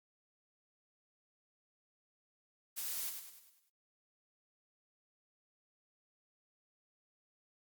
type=noise with echo; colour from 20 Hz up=blue; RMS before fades=-40 dBFS; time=2.76-3.11 s; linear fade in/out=20 ms; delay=99 ms; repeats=6; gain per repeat=-6 dB; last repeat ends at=3.704 s; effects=Opus 48 kbps